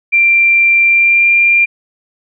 sine tone with pitch glide, 2365 to 2387 Hz, D7 to D7, +12 to +28 cents, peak -6 dBFS, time 0.12-1.66 s, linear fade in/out 20 ms, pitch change +16 cents, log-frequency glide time 0.84-1.3 s, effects none

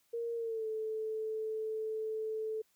sine tone with pitch glide, 466.2 to 437.5 Hz, A#4 to A4, 0 to -10 cents, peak -34 dBFS, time 0.13-2.62 s, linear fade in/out 10 ms, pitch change -110 cents, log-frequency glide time 0.35-0.67 s, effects white hiss -73 dBFS RMS until 2.75 s

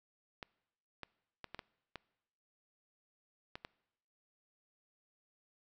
clicks, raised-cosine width 0.3 ms, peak -27 dBFS, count 8, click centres 0.428 / 1.033 / 1.443 / 1.546 / 1.592 / 1.957 / 3.555 / 3.649 s, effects noise-tail reverb RT60 0.9 s tail -23 dB re dry

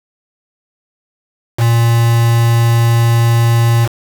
triangle tone with quantisation, 116.54 Hz, A#2, in tune, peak -6 dBFS, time 1.57-3.89 s, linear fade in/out 50 ms, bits 3, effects none

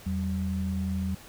sine tone pair together, 83.78 / 190 Hz, E2 / F#3, +29 / +46 cents, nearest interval octave + major second, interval 1417 cents, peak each -30 / -29 dBFS, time 0.06-1.15 s, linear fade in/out 5 ms, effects pink hiss -49 dBFS RMS until 1.28 s

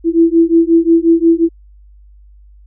sine beating tone pair, 329.6 / 335.2 Hz, E4 / E4, 0 / +29 cents, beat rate 5.6 Hz, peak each -10 dBFS, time 0.04-1.49 s, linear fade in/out 50 ms, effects added 50 Hz sine -39 dBFS peak until 2.66 s

